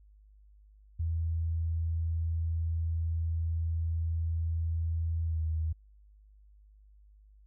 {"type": "tone with pitch glide", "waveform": "sine", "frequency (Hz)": [82.2, 79.68], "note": ["E2", "D#2"], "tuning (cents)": [-4, 42], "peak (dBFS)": -28, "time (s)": [0.99, 5.73], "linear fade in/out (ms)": 10, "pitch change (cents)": -54, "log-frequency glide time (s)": [5.25, 5.41], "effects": ["added 51 Hz sine -55 dBFS peak until 7.46 s"]}